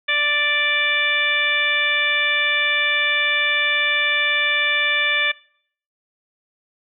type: harmonic tone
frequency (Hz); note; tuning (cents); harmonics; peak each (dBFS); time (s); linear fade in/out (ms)
587.3; D5; 0; 1 / 2 / 3 / 4 / 5 / 6; -31 / -30 / -21 / -21 / -27 / -24; 0.08-5.32; 10
effects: noise-tail reverb RT60 0.6 s tail -22 dB re dry